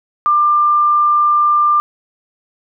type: tone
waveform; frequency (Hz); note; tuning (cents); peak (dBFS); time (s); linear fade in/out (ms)
sine; 1192; D6; +25; -9; 0.26-1.8; 0
effects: none